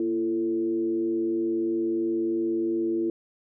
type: tone with frequency modulation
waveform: sine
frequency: 338.1 Hz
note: E4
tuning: 44 cents sharp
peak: -23 dBFS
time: 0-3.1 s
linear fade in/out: 2 ms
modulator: 103 Hz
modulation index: 0.54
effects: none